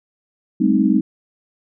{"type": "chord", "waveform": "sine", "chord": "A half-diminished seventh", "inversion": "third", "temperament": "equal with one note detuned", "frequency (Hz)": [196, 215.3, 261.6, 311.1], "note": ["G3", "A3", "C4", "Eb4"], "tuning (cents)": [0, -37, 0, 0], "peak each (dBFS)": -18, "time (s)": [0.6, 1.01], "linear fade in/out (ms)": 10, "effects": []}